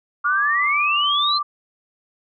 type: exponential sweep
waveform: sine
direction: up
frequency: 1396.9 to 4200 Hz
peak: -18 dBFS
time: 0.24-1.39 s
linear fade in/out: 20 ms
type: tone with vibrato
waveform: sine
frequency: 1171 Hz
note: D6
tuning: 5 cents flat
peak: -20 dBFS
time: 0.24-1.43 s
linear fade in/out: 10 ms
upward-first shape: sine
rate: 2 Hz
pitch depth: 9 cents each way
effects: none